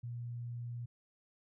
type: tone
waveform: sine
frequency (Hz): 119.6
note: A#2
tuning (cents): +45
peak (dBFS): -39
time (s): 0.03-0.86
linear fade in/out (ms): 10
effects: none